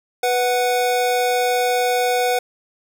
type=tone pair together; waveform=square; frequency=493.2 / 739 Hz; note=B4 / F#5; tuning=-2 / -2 cents; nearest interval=perfect fifth; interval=700 cents; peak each=-20 dBFS; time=0.23-2.39 s; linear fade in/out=5 ms; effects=none